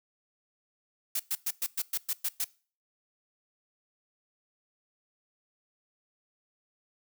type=noise bursts; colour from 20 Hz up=blue; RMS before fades=-30 dBFS; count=9; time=1.15-2.444 s; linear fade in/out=5 ms; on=46 ms; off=110 ms; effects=noise-tail reverb RT60 0.4 s tail -22 dB re dry